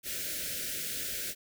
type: band-stop noise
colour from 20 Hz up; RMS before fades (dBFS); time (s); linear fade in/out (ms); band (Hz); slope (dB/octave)
white; -36; 0.03-1.35; 50; 640 to 1400; 96
effects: none